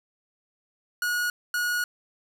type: tone bursts at uneven times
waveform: 45% pulse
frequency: 1451 Hz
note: F#6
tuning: 34 cents flat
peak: -24 dBFS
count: 2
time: 1.02-1.3 / 1.54-1.84 s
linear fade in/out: 2 ms
effects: none